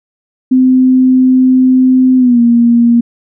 sine tone with pitch glide, 257.3 to 235.9 Hz, C4 to A#3, -29 to +21 cents, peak -4 dBFS, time 0.51-3.01 s, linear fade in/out 10 ms, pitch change -150 cents, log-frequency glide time 2.17-2.4 s, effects none

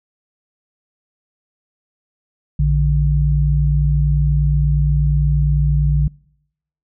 sine tone pair together, 58.27 / 146.83 Hz, A#1 / D3, 0 / 0 cents, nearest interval octave + major third, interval 1600 cents, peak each -15 dBFS, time 2.59-6.08 s, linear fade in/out 5 ms, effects noise-tail reverb RT60 0.8 s tail -26 dB re dry

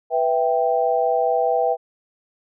sine chord, E minor, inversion second, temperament equal, 493.9 / 659.3 / 784 Hz, B4 / E5 / G5, 0 / 0 / 0 cents, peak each -21 dBFS, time 0.1-1.77 s, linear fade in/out 50 ms, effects none

